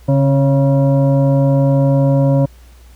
sine tone with frequency modulation, 140 Hz, C#3, 18 cents sharp, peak -9 dBFS, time 0.08-2.46 s, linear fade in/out 10 ms, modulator 412 Hz, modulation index 0.93, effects added 60 Hz sine -39 dBFS peak until 2.95 s + pink hiss -50 dBFS RMS until 2.95 s

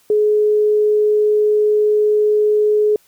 sine tone, 422.5 Hz, G#4, 30 cents sharp, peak -11 dBFS, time 0.1-2.96 s, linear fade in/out 2 ms, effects white hiss -55 dBFS RMS until 3.07 s

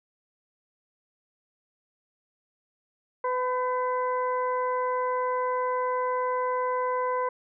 harmonic tone with a mistuned harmonic, 503 Hz, B4, 32 cents sharp, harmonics 1 / 2 / 3 / 4, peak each -28 / -27 / -40 / -42 dBFS, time 3.24-7.29 s, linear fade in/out 5 ms, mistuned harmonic 3, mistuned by +25 cents, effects none

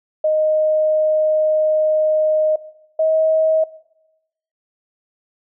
sine tone pair in turn, 620 / 634.5 Hz, D#5 / D#5, -6 / +34 cents, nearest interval unison, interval 40 cents, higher second, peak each -13 dBFS, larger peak neither, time 0.24-2.56 / 2.99-3.64 s, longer first, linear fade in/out 5 ms, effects noise-tail reverb RT60 0.9 s tail -19 dB re dry

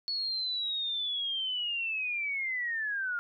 sine linear sweep, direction down, 4408 to 1396.9 Hz, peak -30 dBFS, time 0.08-3.19 s, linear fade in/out 0 ms, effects none

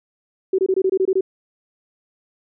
sine tone bursts, 379.2 Hz, F#4, 43 cents sharp, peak -14 dBFS, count 9, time 0.53-1.209 s, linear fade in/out 5 ms, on 55 ms, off 23 ms, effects none

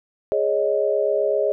sine chord, Ab suspended fourth, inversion none, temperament equal, 415.3 / 554.4 / 622.3 Hz, Ab4 / Db5 / Eb5, 0 / 0 / 0 cents, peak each -22 dBFS, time 0.32-1.52 s, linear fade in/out 0 ms, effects none

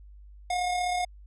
square tone with amplitude modulation, 719 Hz, F#5, 50 cents flat, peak -25 dBFS, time 0.5-1.05 s, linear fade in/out 5 ms, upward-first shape sine, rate 35.9 Hz, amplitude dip 35%, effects added 50 Hz sine -46 dBFS peak until 1.26 s + resampled to 24000 Hz

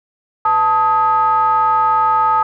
triangle ring-modulated tone, 191.5 Hz, G3, 40 cents flat, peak -6 dBFS, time 0.45-2.43 s, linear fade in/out 5 ms, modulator 1070 Hz, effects none

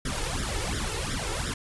pink noise with flanger, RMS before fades -30 dBFS, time 0.05-1.54 s, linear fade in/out 5 ms, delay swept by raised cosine 0.55 to 2.35 ms, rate 2.8 Hz, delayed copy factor +0.9, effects resampled to 24000 Hz

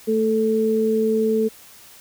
sine tone pair together, 221.2 / 439.5 Hz, A3 / A4, +9 / -2 cents, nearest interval octave, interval 1189 cents, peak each -21 / -18 dBFS, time 0.07-1.49 s, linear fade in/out 20 ms, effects white hiss -46 dBFS RMS until 2 s

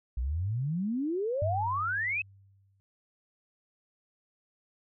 sine exponential sweep, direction up, 57 to 2637 Hz, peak -28 dBFS, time 0.17-2.22 s, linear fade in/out 5 ms
sine tone with exponential decay, 98 Hz, G2, in tune, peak -27 dBFS, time 1.42-2.8 s, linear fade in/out 0 ms, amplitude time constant 300 ms
effects none

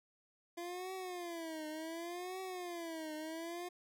25% pulse tone with vibrato, 340.8 Hz, F4, 42 cents flat, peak -38 dBFS, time 0.57-3.69 s, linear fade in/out 10 ms, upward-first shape triangle, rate 0.68 Hz, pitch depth 190 cents each way, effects none

